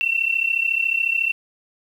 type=tone pair together; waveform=sine; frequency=2688 / 2722 Hz; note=E7 / F7; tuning=+33 / -45 cents; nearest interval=unison; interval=22 cents; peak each=-21 dBFS; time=0.01-1.32 s; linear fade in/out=0 ms; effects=8-bit